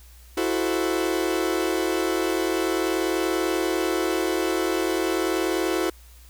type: chord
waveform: 40% pulse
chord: F# half-diminished seventh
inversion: third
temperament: equal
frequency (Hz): 329.6 / 370 / 440 / 523.3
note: E4 / F#4 / A4 / C5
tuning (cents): 0 / 0 / 0 / 0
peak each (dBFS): -25 / -25 / -30 / -31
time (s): 0.37-5.9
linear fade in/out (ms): 5
effects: added 60 Hz sine -46 dBFS peak until 6.29 s + white hiss -54 dBFS RMS until 6.29 s